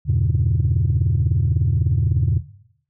sine chord, E diminished seventh, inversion none, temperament just, 82.41 / 98.89 / 118.67 / 142.4 Hz, E2 / G2 / Bb2 / Db3, 0 / +16 / +31 / +47 cents, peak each -20 dBFS, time 0.05-2.42 s, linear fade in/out 50 ms, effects noise-tail reverb RT60 0.7 s tail -17 dB re dry + tanh soft clip ceiling -10 dBFS

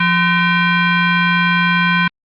sine tone with frequency modulation, 675 Hz, E5, 41 cents sharp, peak -11 dBFS, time 0-2.08 s, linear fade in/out 5 ms, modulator 850 Hz, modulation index 2.4, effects Opus 24 kbps

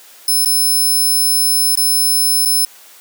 5% pulse tone with dropouts, 5250 Hz, E8, 8 cents flat, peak -6 dBFS, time 0.28-2.65 s, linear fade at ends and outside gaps 2 ms, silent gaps 0.449-0.458 / 1.754-1.773 / 2.452-2.457 s, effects white hiss -42 dBFS RMS until 3 s + high-pass 400 Hz 12 dB/octave

